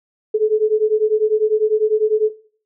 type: beating tone pair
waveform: sine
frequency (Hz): 425.2 / 435.2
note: G#4 / A4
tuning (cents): +41 / -19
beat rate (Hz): 10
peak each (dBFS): -16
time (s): 0.34-2.3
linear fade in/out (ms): 10
effects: noise-tail reverb RT60 0.5 s tail -17 dB re dry